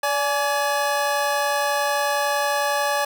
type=tone pair together; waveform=25% pulse; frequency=578 / 841.5 Hz; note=D5 / G#5; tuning=-28 / +23 cents; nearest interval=perfect fifth; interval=651 cents; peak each=-19 dBFS; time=0.03-3.05 s; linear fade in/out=5 ms; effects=none